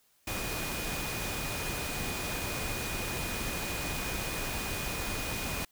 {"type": "tone in noise", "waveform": "sine", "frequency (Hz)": 2467, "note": "D#7", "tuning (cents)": -15, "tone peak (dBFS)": -41, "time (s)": [0.27, 5.65], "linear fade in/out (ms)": 5, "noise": "pink", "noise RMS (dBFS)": -35, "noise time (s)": [0.27, 5.65], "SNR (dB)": -9, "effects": ["white hiss -68 dBFS RMS until 5.71 s"]}